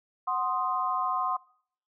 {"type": "chord", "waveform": "sine", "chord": "C diminished", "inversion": "second", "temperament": "equal", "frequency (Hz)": [740, 1046.5, 1244.5], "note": ["Gb5", "C6", "Eb6"], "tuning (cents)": [0, 0, 0], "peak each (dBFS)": [-32, -28, -32], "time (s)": [0.27, 1.37], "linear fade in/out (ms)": 10, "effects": ["noise-tail reverb RT60 0.6 s tail -23 dB re dry"]}